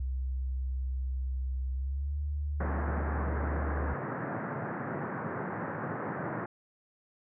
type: tone with pitch glide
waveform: sine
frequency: 64.7 to 73.04 Hz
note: C2 to D2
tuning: -19 to -9 cents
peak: -30 dBFS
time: 0-3.94 s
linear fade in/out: 5 ms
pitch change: +210 cents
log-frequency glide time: 1.73-2.18 s
type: band-pass noise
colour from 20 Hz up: pink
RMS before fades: -36 dBFS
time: 2.6-6.46 s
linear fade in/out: 5 ms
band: 110 to 1800 Hz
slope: 48 dB/octave
effects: none